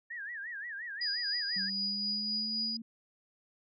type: tone with vibrato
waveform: sine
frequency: 1759 Hz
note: A6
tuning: 1 cent flat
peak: -38 dBFS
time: 0.1-1.7 s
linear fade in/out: 10 ms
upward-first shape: sine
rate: 5.7 Hz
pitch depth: 180 cents each way
type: tone with tremolo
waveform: sine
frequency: 4910 Hz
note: D#8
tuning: 24 cents flat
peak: -30 dBFS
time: 1.01-2.77 s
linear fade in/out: 5 ms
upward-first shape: triangle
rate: 3.9 Hz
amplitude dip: 35%
type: exponential sweep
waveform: sine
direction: up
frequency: 192.1 to 228.1 Hz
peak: -40 dBFS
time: 1.56-2.82 s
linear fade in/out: 5 ms
effects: none